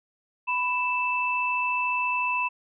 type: tone pair together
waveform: sine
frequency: 991 / 2643 Hz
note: B5 / E7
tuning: +6 / +4 cents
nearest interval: octave + perfect fourth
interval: 1698 cents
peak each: -26 dBFS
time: 0.47-2.49 s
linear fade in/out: 20 ms
effects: none